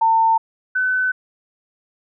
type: tone pair in turn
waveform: sine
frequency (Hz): 900 / 1510.6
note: A5 / F#6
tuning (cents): +39 / +35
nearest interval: major sixth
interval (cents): 896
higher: second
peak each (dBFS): -12 / -16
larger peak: first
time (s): 0.01-0.38 / 0.75-1.12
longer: neither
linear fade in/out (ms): 10
effects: none